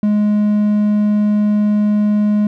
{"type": "tone", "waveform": "triangle", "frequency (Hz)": 209, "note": "G#3", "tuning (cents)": 11, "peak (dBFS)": -9, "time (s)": [0.03, 2.47], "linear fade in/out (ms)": 2, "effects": []}